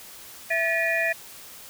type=tone cluster; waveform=sine; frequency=663 / 1739 / 1928 / 2436 Hz; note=E5 / A6 / B6 / D#7; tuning=+10 / -21 / -42 / -37 cents; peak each=-27 dBFS; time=0.5-1.13 s; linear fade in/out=10 ms; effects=white hiss -44 dBFS RMS until 1.69 s